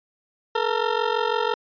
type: ring-modulated tone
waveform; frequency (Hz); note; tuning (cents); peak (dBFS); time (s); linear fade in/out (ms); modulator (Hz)
20% pulse; 455.1; A#4; -42; -13; 0.55-1.54; 2; 23
effects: resampled to 11025 Hz